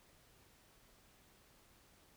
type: silence
effects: pink hiss -67 dBFS RMS until 2.16 s